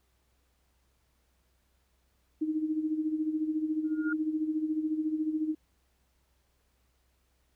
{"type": "tone with tremolo", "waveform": "sine", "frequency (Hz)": 311.1, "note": "D#4", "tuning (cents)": 0, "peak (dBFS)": -25, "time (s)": [2.41, 5.55], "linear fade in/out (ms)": 10, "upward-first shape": "sine", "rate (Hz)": 14, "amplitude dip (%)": 65}
{"type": "tone with exponential growth", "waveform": "sine", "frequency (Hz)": 1421, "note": "F6", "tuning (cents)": 30, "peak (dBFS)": -29, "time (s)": [3.84, 4.13], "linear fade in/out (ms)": 5, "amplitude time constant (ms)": 61}
{"effects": ["added 63 Hz sine -70 dBFS peak until 7.55 s", "pink hiss -74 dBFS RMS until 7.55 s"]}